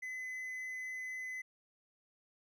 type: tone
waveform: triangle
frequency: 2024 Hz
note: B6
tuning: 42 cents sharp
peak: -38 dBFS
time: 0.02-1.42 s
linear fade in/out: 10 ms
effects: none